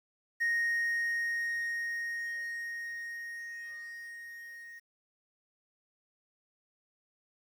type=tone with level ramp; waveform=triangle; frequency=1864.7 Hz; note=A#6; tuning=in tune; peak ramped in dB=-24 to -44 dBFS; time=0.4-4.8 s; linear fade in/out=20 ms; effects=tanh soft clip ceiling -21 dBFS + 10-bit